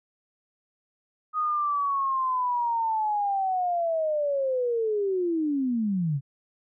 sine linear sweep, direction down, 1251 to 130.81 Hz, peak -23 dBFS, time 1.33-6.21 s, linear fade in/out 50 ms, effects none

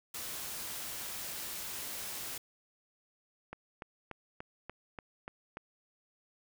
white noise, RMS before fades -41 dBFS, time 0.14-2.38 s, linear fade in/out 5 ms
click train, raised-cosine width 0.5 ms, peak -27 dBFS, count 8, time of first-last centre 3.53-5.571 s, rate 3.43 Hz
effects none

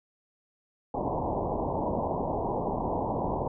white low-pass noise, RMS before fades -30 dBFS, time 0.94-3.48 s, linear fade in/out 5 ms, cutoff 990 Hz, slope 96 dB/octave, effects none

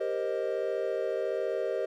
triangle chord, C minor seventh, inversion second, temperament equal with one note detuned, 392 / 466.2 / 527.5 / 622.3 Hz, G4 / Bb4 / C5 / Eb5, 0 / 0 / +14 / 0 cents, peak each -32 dBFS, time 0-1.86 s, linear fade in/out 10 ms, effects none

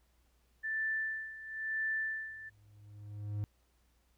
sine tone with tremolo, 1765 Hz, A6, 5 cents sharp, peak -31 dBFS, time 0.63-2.5 s, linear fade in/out 20 ms, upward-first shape sine, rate 0.99 Hz, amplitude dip 80%
triangle tone with exponential growth, 103.83 Hz, G#2, in tune, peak -30 dBFS, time 2.29-3.44 s, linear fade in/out 0 ms, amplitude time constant 250 ms
effects added 60 Hz sine -70 dBFS peak until 4.17 s + pink hiss -75 dBFS RMS until 4.17 s

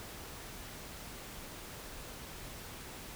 silence, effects pink hiss -47 dBFS RMS until 3.15 s

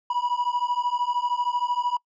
triangle beating tone pair, 968 / 981 Hz, B5 / B5, -35 / -12 cents, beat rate 13 Hz, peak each -24 / -24 dBFS, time 0.1-1.97 s, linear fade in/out 5 ms, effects noise-tail reverb RT60 0.1 s tail -26 dB re dry + resampled to 16000 Hz

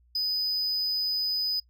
triangle tone, 4994 Hz, D#8, 6 cents sharp, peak -24 dBFS, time 0.15-1.6 s, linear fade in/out 5 ms, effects noise-tail reverb RT60 0.1 s tail -23 dB re dry + added 60 Hz sine -59 dBFS peak until 1.69 s

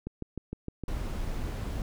click train, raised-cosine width 3 ms, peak -22 dBFS, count 6, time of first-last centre 0.07-0.837 s, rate 6.52 Hz
brown noise, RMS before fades -33 dBFS, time 0.88-1.82 s, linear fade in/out 2 ms
effects none

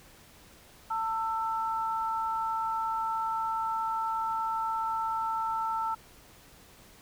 sine tone pair together, 895.8 / 1328 Hz, A5 / E6, +31 / +12 cents, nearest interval perfect fifth, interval 681 cents, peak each -30 / -32 dBFS, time 0.9-5.95 s, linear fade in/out 10 ms, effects pink hiss -55 dBFS RMS until 7.01 s

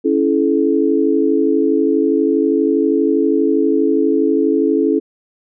sine chord, A major, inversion first, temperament equal with one note detuned, 277.2 / 329.6 / 430 Hz, C#4 / E4 / A4, 0 / 0 / -40 cents, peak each -16 dBFS, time 0.04-5 s, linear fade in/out 20 ms, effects none

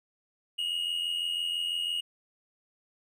triangle tone pair together, 2865 / 2951 Hz, F7 / F#7, +44 / -5 cents, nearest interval minor second, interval 51 cents, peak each -28 / -35 dBFS, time 0.58-2.01 s, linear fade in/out 10 ms, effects none

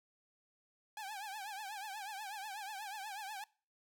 sawtooth tone with vibrato, 818 Hz, G#5, 26 cents flat, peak -39 dBFS, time 0.97-3.44 s, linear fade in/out 2 ms, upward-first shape triangle, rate 8.2 Hz, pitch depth 150 cents each way, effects noise-tail reverb RT60 0.4 s tail -23 dB re dry

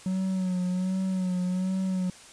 triangle tone with vibrato, 185 Hz, F#3, in tune, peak -23 dBFS, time 0.06-2.1 s, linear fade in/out 2 ms, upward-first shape sine, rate 1.3 Hz, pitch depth 41 cents each way, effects white hiss -49 dBFS RMS until 2.32 s + resampled to 22050 Hz

